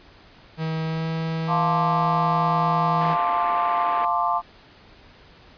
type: tone with pitch glide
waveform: 45% pulse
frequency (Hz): 160 to 162.05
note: D#3 to E3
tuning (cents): +49 to -29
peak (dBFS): -24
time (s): 0.57-3.17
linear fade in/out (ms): 50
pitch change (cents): +22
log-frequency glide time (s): 0.83-1.08
type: chord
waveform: sine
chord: D minor seventh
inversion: first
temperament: equal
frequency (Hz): 698.5 / 880 / 1046.5 / 1174.7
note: F5 / A5 / C6 / D6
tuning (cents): 0 / 0 / 0 / 0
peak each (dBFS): -25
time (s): 1.47-4.42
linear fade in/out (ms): 50
type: band-pass noise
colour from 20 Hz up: white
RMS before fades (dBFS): -35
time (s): 3.01-4.05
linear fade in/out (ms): 2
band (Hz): 250 to 2300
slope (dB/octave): 24
effects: pink hiss -50 dBFS RMS until 5.57 s + resampled to 11025 Hz